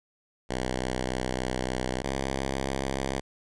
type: tone pair in turn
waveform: 5% pulse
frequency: 63.5 / 66.96 Hz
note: B1 / C2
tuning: +49 / +41 cents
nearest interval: minor second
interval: 92 cents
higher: second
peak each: -17 dBFS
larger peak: neither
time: 0.49-2.03 / 2.03-3.21 s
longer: first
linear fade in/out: 20 ms
effects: resampled to 22050 Hz